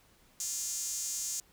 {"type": "tone with high-pass filter", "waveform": "sawtooth", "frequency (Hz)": 349.2, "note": "F4", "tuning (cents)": 0, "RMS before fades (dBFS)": -36, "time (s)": [0.4, 1.4], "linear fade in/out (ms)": 2, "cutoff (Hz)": 6800, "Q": 4.1, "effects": ["pink hiss -64 dBFS RMS until 1.52 s"]}